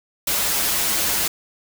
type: noise with comb filter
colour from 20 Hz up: white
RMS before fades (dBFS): -21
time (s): 0.27-1.28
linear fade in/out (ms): 5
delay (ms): 7.8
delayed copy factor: -0.8
effects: none